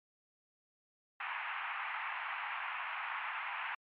pink band-pass noise, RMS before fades -40 dBFS, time 1.2-3.75 s, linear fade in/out 5 ms, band 830 to 2700 Hz, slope 48 dB/octave, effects MP3 48 kbps

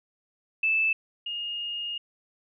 sine tone pair in turn, 2631 / 2846 Hz, E7 / F7, -4 / +32 cents, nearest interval minor second, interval 136 cents, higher second, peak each -21 / -30 dBFS, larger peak first, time 0.63-0.93 / 1.26-1.98 s, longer second, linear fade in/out 5 ms, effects none

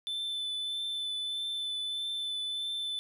triangle tone with vibrato, 3520 Hz, A7, in tune, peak -31 dBFS, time 0.07-2.99 s, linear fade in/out 0 ms, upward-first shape triangle, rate 1.6 Hz, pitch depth 16 cents each way, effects none

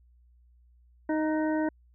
harmonic tone with a mistuned harmonic, 311.1 Hz, D#4, in tune, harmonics 1 / 2 / 3 / 5 / 6, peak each -26 / -32 / -36 / -40 / -42 dBFS, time 1.09-1.69 s, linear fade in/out 5 ms, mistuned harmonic 5, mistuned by -41 cents, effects added 60 Hz sine -57 dBFS peak until 1.94 s

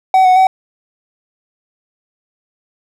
triangle tone with pitch steps, 756 / 739 / 757 Hz, F#5 / F#5 / F#5, +37 / -2 / +39 cents, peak -4 dBFS, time 0.14-0.47 s, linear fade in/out 2 ms, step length 110 ms, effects none

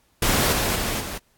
pink noise with level steps, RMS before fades -20 / -23 / -26 / -32 dBFS, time 0.22-1.18 s, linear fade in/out 5 ms, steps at 0.52 / 0.75 / 1 s, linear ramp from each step 10 ms, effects pink hiss -63 dBFS RMS until 1.37 s + AAC 64 kbps

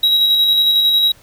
triangle tone with tremolo, 3849 Hz, B7, 45 cents flat, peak -8 dBFS, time 0.03-1.12 s, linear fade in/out 5 ms, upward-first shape square, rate 11 Hz, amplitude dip 25%, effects pink hiss -48 dBFS RMS until 1.22 s

